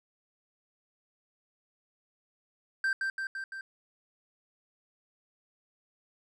triangle tone with echo, 1568 Hz, G6, in tune, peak -24 dBFS, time 2.84-2.93 s, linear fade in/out 2 ms, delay 170 ms, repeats 4, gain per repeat -3 dB, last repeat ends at 3.61 s, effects resampled to 24000 Hz

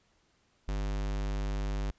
square tone, 50 Hz, G1, 35 cents sharp, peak -31 dBFS, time 0.68-1.91 s, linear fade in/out 5 ms, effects pink hiss -70 dBFS RMS until 1.98 s + resampled to 16000 Hz

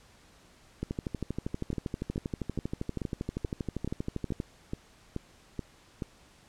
two click trains, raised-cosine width 3 ms, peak -19 / -20 dBFS, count 46 / 11, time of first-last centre 0.83-4.401 / 1.73-6.022 s, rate 12.6 / 2.33 Hz, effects pink hiss -59 dBFS RMS until 6.48 s + low-pass 9000 Hz 12 dB/octave

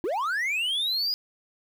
triangle linear sweep, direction up, 303.9 to 4990 Hz, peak -23 dBFS, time 0.04-1.14 s, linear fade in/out 0 ms, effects 9-bit

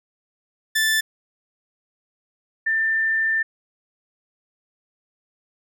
sawtooth / sine tone pair in turn, 1760 / 1786.6 Hz, A6 / A6, 0 / +26 cents, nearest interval unison, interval 26 cents, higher second, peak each -14 / -18 dBFS, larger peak first, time 0.75-1.01 / 2.66-3.43 s, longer second, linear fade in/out 10 ms, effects none

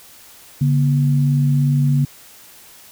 sine tone pair together, 142.7 / 240 Hz, D3 / B3, -49 / -49 cents, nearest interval major sixth, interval 900 cents, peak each -13 / -22 dBFS, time 0.61-2.05 s, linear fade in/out 5 ms, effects white hiss -44 dBFS RMS until 2.91 s

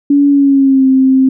sine tone with pitch glide, 284.2 to 263.6 Hz, C#4 to C4, +43 to +13 cents, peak -5 dBFS, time 0.1-1.29 s, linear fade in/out 5 ms, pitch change -130 cents, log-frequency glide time 0.29-0.87 s, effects none

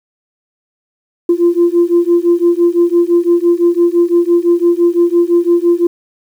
sine beating tone pair, 342.3 / 348.2 Hz, F4 / F4, -35 / -5 cents, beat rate 5.9 Hz, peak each -10 dBFS, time 1.29-5.87 s, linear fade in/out 5 ms, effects tanh soft clip ceiling -2 dBFS + 7-bit

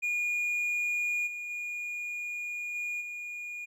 triangle tone with level steps, 2436 Hz, D#7, 37 cents flat, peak -26 / -34 / -32 / -30 / -35 dBFS, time 0.02-3.66 s, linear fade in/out 20 ms, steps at 1.26 / 1.49 / 2.74 / 3 s, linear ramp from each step 20 ms, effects none

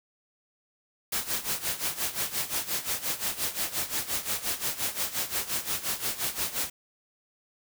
white noise with tremolo, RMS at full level -28 dBFS, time 1.12-6.7 s, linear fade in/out 5 ms, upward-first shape sine, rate 5.7 Hz, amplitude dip 80%, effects none

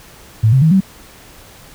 sine tone with pitch steps, 110 / 132.33 / 159.2 / 191.52 Hz, A2 / C3 / D#3 / G3, 0 / +20 / +40 / -40 cents, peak -7 dBFS, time 0.43-0.806 s, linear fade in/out 10 ms, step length 94 ms, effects pink hiss -41 dBFS RMS until 1.74 s

